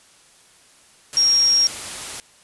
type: tone in noise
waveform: sine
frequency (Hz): 5588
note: F8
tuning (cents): 0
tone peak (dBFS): -13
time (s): 1.17-1.67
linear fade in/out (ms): 0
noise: white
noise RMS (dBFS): -31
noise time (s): 1.13-2.2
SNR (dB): +15
effects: white hiss -52 dBFS RMS until 2.43 s + resampled to 24000 Hz